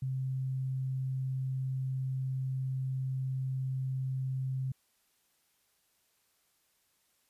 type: tone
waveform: sine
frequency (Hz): 131.5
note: C3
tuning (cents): +9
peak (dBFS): -31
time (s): 0.02-4.72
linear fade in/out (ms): 5
effects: white hiss -73 dBFS RMS until 7.29 s + resampled to 32000 Hz